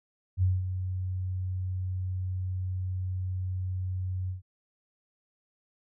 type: tone with ADSR envelope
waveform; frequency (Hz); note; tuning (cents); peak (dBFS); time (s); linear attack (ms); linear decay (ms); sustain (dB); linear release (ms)
sine; 92.5; F#2; 0; -20; 0.37-4.42; 54; 200; -9; 130
effects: none